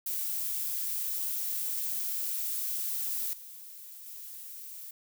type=noise with level steps; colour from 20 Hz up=violet; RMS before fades=-33 / -47 / -44 dBFS; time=0.06-4.91 s; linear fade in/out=5 ms; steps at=3.33 / 4.06 s; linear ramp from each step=2 ms; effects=none